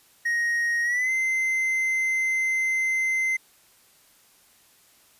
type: tone with pitch glide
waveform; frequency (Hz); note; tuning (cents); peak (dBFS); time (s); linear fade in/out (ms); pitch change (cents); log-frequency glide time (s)
triangle; 1876 to 2070; A#6 to C7; +11 to -19; -20; 0.25-3.37; 10; +170; 0.83-1.11
effects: white hiss -58 dBFS RMS until 5.19 s + resampled to 32000 Hz